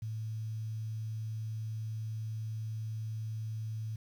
sine tone with quantisation, 110 Hz, A2, in tune, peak -35 dBFS, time 0.02-3.96 s, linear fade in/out 5 ms, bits 10, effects none

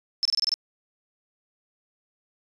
sine tone bursts, 5274 Hz, E8, in tune, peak -20 dBFS, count 7, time 0.23-0.54 s, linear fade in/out 0 ms, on 22 ms, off 26 ms, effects resampled to 22050 Hz

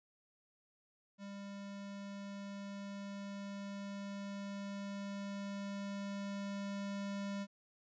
square tone with level ramp, 199.5 Hz, G3, 31 cents sharp, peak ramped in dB -46 to -39 dBFS, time 1.18-7.47 s, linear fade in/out 50 ms, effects resampled to 16000 Hz

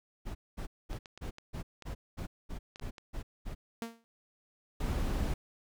brown noise bursts, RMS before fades -38 dBFS, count 11, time 0.25-3.55 s, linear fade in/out 20 ms, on 100 ms, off 220 ms
clicks, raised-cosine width 0.2 ms, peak -30 dBFS, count 8, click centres 0.931 / 1.058 / 1.176 / 1.384 / 1.823 / 2.759 / 2.797 / 2.982 s
sawtooth tone with exponential decay, 230 Hz, A#3, 23 cents flat, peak -29 dBFS, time 3.82-4.04 s, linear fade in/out 0 ms, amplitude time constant 46 ms
brown noise, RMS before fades -32 dBFS, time 4.8-5.34 s, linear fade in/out 5 ms
effects none

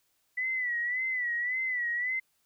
sine tone with vibrato, 1975.5 Hz, B6, in tune, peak -28 dBFS, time 0.37-2.2 s, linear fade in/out 10 ms, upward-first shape sine, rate 1.8 Hz, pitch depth 79 cents each way, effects white hiss -73 dBFS RMS until 2.45 s

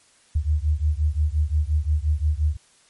sine beating tone pair, 73.42 / 79.12 Hz, D2 / D#2, 0 / +30 cents, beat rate 5.7 Hz, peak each -21 / -22 dBFS, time 0.35-2.57 s, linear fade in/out 10 ms, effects white hiss -57 dBFS RMS until 2.89 s + MP3 48 kbps

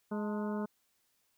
harmonic tone with a mistuned harmonic, 209.3 Hz, G#3, 14 cents sharp, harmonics 1 / 2 / 3 / 4 / 5 / 6 / 7, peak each -34 / -40 / -44 / -46 / -48 / -50 / -51 dBFS, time 0.11-0.66 s, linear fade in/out 10 ms, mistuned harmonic 4, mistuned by +88 cents, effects white hiss -75 dBFS RMS until 1.37 s

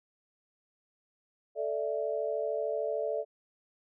sine chord, A suspended fourth, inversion none, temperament just, 440 / 586.7 / 660 Hz, A4 / D5 / E5, 0 / -2 / +2 cents, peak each -34 / -33 / -35 dBFS, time 1.55-3.25 s, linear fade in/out 50 ms, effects none

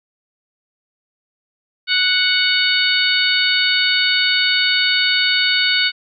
harmonic tone, 740 Hz, F#5, in tune, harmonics 2 / 3 / 4 / 5 / 6, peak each -20 / -20 / -20 / -20 / -20 dBFS, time 1.87-5.92 s, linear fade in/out 50 ms, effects none

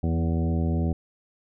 harmonic tone with a mistuned harmonic, 82.41 Hz, E2, in tune, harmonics 1 / 2 / 3 / 4 / 5 / 6 / 7 / 9, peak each -24 / -27 / -30 / -35 / -38 / -42 / -40 / -41 dBFS, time 0.03-0.93 s, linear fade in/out 5 ms, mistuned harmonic 3, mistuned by -24 cents, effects none

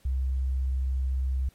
sine tone, 65.41 Hz, C2, in tune, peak -24 dBFS, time 0.05-1.49 s, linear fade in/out 5 ms, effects pink hiss -62 dBFS RMS until 1.54 s + MP3 64 kbps

